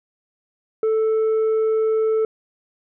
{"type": "tone with tanh clipping", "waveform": "sine", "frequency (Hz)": 440, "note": "A4", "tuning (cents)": 0, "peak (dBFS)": -17, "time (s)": [0.83, 2.25], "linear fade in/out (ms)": 2, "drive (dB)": 3, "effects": []}